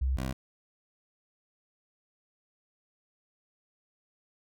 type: tone pair in turn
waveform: sine / 15% pulse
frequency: 65.41 / 65.12 Hz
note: C2 / C2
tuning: 0 / -8 cents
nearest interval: unison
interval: 8 cents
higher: first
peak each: -25 dBFS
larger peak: neither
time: 0.01-0.17 / 0.17-0.33 s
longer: neither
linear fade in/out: 10 ms
effects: none